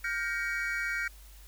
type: chord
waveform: triangle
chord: G half-diminished seventh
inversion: third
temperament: just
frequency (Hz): 1411.2 / 1568 / 1881.6 / 2258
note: F6 / G6 / Bb6 / Db7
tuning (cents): +18 / 0 / +16 / +31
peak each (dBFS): -34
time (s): 0.04-1.08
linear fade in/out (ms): 5
effects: added 50 Hz sine -49 dBFS peak until 1.47 s + white hiss -57 dBFS RMS until 1.47 s